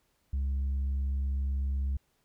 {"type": "tone with tanh clipping", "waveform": "triangle", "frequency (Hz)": 68, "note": "C#2", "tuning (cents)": -33, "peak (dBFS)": -28, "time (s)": [0.33, 1.97], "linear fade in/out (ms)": 5, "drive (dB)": 7, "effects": ["pink hiss -73 dBFS RMS until 2.24 s"]}